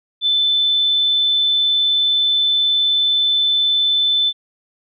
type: tone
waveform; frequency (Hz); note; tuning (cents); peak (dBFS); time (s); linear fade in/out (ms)
sine; 3521; A7; 0; -13; 0.21-4.33; 50
effects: none